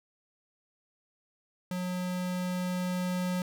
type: tone with level ramp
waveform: square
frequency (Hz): 181.2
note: F#3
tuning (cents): -36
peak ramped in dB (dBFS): -32 to -29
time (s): 1.71-3.42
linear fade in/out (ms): 2
effects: none